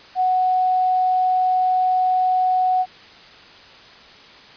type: tone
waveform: sine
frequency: 740 Hz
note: F#5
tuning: in tune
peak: -15 dBFS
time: 0.15-2.86 s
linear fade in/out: 50 ms
effects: white hiss -44 dBFS RMS until 4.56 s + resampled to 11025 Hz